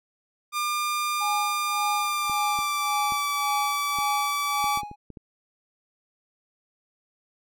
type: tone with pitch glide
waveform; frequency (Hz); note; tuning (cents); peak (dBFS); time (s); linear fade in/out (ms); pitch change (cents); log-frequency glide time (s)
sawtooth; 1200 to 1153.1; D6 to D6; +37 to -32; -21; 0.52-4.82; 50; -69; 1.96-3.33
type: tone with tremolo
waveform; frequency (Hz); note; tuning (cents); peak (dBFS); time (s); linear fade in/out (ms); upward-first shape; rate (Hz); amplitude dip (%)
triangle; 830.6; G#5; 0; -23; 1.2-4.96; 20; sine; 1.8; 90
type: clicks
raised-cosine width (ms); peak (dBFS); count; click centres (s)
3; -28; 10; 2.297 / 2.589 / 3.122 / 3.987 / 4.642 / 4.774 / 4.833 / 4.914 / 5.103 / 5.172
effects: none